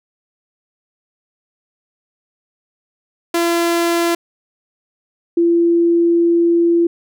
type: tone pair in turn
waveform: sawtooth / sine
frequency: 340 / 340 Hz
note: F4 / F4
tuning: -46 / -46 cents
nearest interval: unison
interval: 0 cents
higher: neither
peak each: -10 / -10 dBFS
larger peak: neither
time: 3.34-4.15 / 5.37-6.87 s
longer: second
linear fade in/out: 5 ms
effects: none